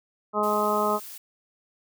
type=harmonic tone; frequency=210 Hz; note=G#3; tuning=19 cents sharp; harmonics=1 / 2 / 3 / 4 / 5 / 6; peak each=-31 / -28 / -28 / -30 / -28 / -27 dBFS; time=0.33-1 s; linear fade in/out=50 ms
type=noise; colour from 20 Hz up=blue; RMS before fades=-41 dBFS; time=0.43-1.18 s; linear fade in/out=5 ms
effects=none